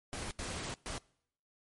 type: noise bursts at uneven times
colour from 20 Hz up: pink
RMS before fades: -40 dBFS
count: 3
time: 0.13-0.31 / 0.39-0.74 / 0.86-0.98 s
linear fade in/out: 0 ms
effects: noise-tail reverb RT60 0.7 s tail -24 dB re dry + MP3 48 kbps